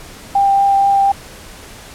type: tone with vibrato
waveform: sine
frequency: 792 Hz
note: G5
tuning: 18 cents sharp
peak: -9 dBFS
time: 0.35-1.12 s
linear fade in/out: 5 ms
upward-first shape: triangle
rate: 4.2 Hz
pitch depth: 10 cents each way
effects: pink hiss -36 dBFS RMS until 1.94 s + low-pass 12000 Hz 12 dB/octave